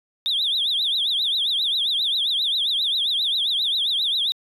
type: tone with vibrato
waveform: sine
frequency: 3560 Hz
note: A7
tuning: 20 cents sharp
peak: -18 dBFS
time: 0.26-4.32 s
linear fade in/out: 0 ms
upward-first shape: triangle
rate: 7.5 Hz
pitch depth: 220 cents each way
effects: tanh soft clip ceiling -16 dBFS